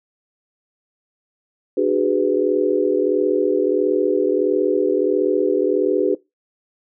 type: chord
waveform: sine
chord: G# half-diminished seventh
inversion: second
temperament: just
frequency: 299 / 373.8 / 415.3 / 498.4 Hz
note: D4 / F#4 / G#4 / B4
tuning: +31 / +18 / 0 / +16 cents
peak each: -22 / -19 / -20 / -21 dBFS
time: 1.77-6.15 s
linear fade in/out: 5 ms
effects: noise-tail reverb RT60 0.2 s tail -21 dB re dry